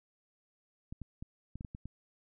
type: clicks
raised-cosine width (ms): 5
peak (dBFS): -30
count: 8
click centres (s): 0.925 / 1.017 / 1.225 / 1.556 / 1.609 / 1.648 / 1.749 / 1.856
effects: none